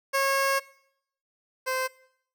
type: tone pair in turn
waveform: 15% pulse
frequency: 545 / 518.3 Hz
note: C#5 / C5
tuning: -29 / -16 cents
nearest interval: minor second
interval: 87 cents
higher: first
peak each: -16 / -20 dBFS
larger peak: first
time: 0.13-0.6 / 1.66-1.88 s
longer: first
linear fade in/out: 20 ms
effects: noise-tail reverb RT60 0.7 s tail -21 dB re dry